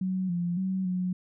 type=tone with pitch steps; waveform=sine; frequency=186.7 / 174.1 / 188.8 / 182.4 Hz; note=F#3 / F3 / F#3 / F#3; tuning=+16 / -5 / +35 / -24 cents; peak=-26 dBFS; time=0.01-1.13 s; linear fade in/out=5 ms; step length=280 ms; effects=none